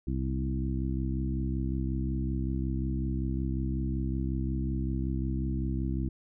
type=harmonic tone with a mistuned harmonic; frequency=65.41 Hz; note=C2; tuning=in tune; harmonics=1 / 2 / 3 / 4 / 5; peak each=-31 / -34 / -36 / -37 / -38 dBFS; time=0.07-6.09 s; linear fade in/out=5 ms; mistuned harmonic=1; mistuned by=-32 cents; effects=none